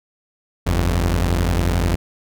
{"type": "tone pair together", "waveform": "sawtooth", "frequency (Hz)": [48.74, 86.2], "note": ["G1", "F2"], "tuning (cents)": [-9, -22], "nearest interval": "minor seventh", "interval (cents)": 987, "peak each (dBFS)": -15, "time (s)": [0.66, 1.96], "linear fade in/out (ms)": 10, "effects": []}